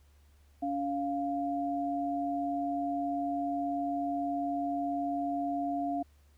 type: tone pair together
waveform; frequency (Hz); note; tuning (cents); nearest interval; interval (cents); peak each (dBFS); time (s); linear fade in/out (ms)
sine; 283.6 / 698; C#4 / F5; +40 / -1; octave + major third; 1559; -33 / -32; 0.62-6.03; 10
effects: added 72 Hz sine -59 dBFS peak until 6.37 s + pink hiss -70 dBFS RMS until 6.37 s